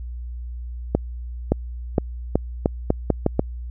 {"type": "accelerating click train", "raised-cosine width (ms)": 2, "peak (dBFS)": -3, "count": 9, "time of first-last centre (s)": [0.95, 3.394], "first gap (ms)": 570, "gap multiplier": 0.81, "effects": ["added 60 Hz sine -29 dBFS peak until 3.7 s"]}